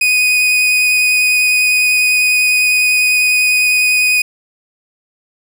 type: tone with vibrato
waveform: 40% pulse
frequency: 2489 Hz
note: D#7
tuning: in tune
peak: -9 dBFS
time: 0.01-4.22 s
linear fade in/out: 5 ms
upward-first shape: sine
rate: 10 Hz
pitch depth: 9 cents each way
effects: none